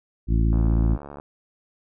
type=harmonic tone; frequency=55.8 Hz; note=A1; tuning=25 cents sharp; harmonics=1 / 2 / 3 / 4 / 5 / 6; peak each=-18 / -24 / -28 / -30 / -32 / -34 dBFS; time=0.27-0.98 s; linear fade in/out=50 ms
type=click train; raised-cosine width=1 ms; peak=-24 dBFS; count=49; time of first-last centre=0.53-1.199 s; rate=71.7 Hz
effects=none